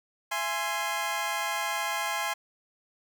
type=chord; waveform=20% pulse; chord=E augmented; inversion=none; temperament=equal with one note detuned; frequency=671.6 / 830.6 / 1046.5 Hz; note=E5 / G#5 / B#5; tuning=+32 / 0 / 0 cents; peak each=-31 / -27 / -27 dBFS; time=0.31-2.34 s; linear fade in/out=10 ms; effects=none